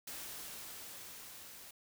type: noise with level ramp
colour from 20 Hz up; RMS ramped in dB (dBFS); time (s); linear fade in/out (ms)
white; -45 to -53; 0.07-1.71; 5
effects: none